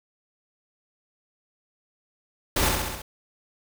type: noise with echo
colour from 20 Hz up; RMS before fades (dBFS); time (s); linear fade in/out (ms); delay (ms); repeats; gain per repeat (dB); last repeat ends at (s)
pink; -23; 2.56-2.69; 5; 66; 5; -3; 3.02
effects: none